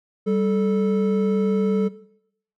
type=tone pair together; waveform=triangle; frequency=195.64 / 437.3 Hz; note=G3 / A4; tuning=-3 / -11 cents; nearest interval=octave + major second; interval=1392 cents; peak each=-19 / -19 dBFS; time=0.26-1.89 s; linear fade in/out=20 ms; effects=noise-tail reverb RT60 0.7 s tail -17 dB re dry